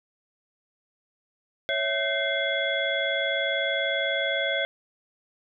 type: tone cluster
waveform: sine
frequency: 554 / 654 / 1535 / 2098 / 3369 Hz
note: C#5 / E5 / G6 / C7 / G#7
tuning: -1 / -14 / -37 / +4 / +24 cents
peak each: -30 dBFS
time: 1.69-4.65 s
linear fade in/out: 0 ms
effects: none